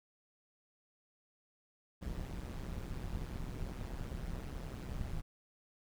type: noise with amplitude modulation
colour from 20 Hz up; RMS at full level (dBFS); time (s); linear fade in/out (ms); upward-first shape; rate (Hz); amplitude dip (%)
brown; -38; 2.01-5.22; 20; sine; 130; 80
effects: none